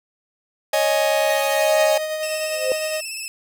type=chord; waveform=45% pulse; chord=C# suspended second; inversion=none; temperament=just; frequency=554.4 / 623.7 / 831.5 Hz; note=C#5 / D#5 / G#5; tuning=0 / +4 / +2 cents; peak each=-22 / -19 / -24 dBFS; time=0.73-1.98 s; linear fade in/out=5 ms
type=tone with tremolo; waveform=45% pulse; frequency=622.3 Hz; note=D#5; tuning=in tune; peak=-22 dBFS; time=1.29-3.01 s; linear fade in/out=10 ms; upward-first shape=sine; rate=9.8 Hz; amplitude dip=35%
type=tone with vibrato; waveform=15% pulse; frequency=2637 Hz; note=E7; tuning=in tune; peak=-21 dBFS; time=2.23-3.28 s; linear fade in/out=0 ms; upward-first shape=square; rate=17 Hz; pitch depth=31 cents each way
type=tone with exponential growth; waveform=sine; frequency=520 Hz; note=C5; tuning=11 cents flat; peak=-14 dBFS; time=2.45-2.72 s; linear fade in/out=1 ms; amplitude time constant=57 ms
effects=none